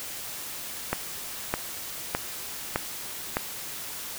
click train, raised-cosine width 0.5 ms, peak -9 dBFS, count 5, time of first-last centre 0.93-3.369 s, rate 1.64 Hz, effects white hiss -37 dBFS RMS until 4.18 s

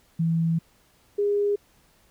sine tone pair in turn, 164.81 / 408.5 Hz, E3 / G#4, 0 / -29 cents, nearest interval octave + major third, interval 1571 cents, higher second, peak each -20 dBFS, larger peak neither, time 0.19-0.59 / 1.18-1.56 s, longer first, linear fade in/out 10 ms, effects pink hiss -61 dBFS RMS until 2.1 s

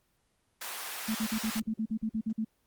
pink high-pass noise, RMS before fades -38 dBFS, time 0.61-1.6 s, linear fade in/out 5 ms, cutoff 980 Hz, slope 12 dB/octave
sine tone bursts, 220 Hz, A3, in tune, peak -28 dBFS, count 12, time 1.08-2.448 s, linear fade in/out 10 ms, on 70 ms, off 48 ms
effects pink hiss -73 dBFS RMS until 2.66 s + Opus 24 kbps

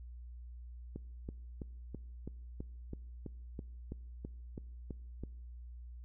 click train, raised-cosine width 3 ms, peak -29 dBFS, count 14, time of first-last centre 0.96-5.236 s, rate 3.04 Hz, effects noise-tail reverb RT60 1.0 s tail -23 dB re dry + added 60 Hz sine -46 dBFS peak until 6.04 s

